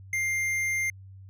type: tone with tanh clipping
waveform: triangle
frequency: 2100 Hz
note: C7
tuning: 6 cents sharp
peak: -27 dBFS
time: 0.13-0.9 s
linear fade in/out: 2 ms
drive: 16 dB
effects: added 96 Hz sine -44 dBFS peak until 1.29 s